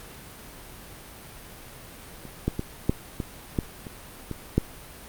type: clicks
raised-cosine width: 3 ms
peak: -29 / -10 / -14 / -7 / -15 / -10 / -24 / -18 / -6 dBFS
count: 9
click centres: 2.253 / 2.48 / 2.594 / 2.895 / 3.202 / 3.588 / 3.868 / 4.313 / 4.58 s
effects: pink hiss -44 dBFS RMS until 5.08 s + Opus 48 kbps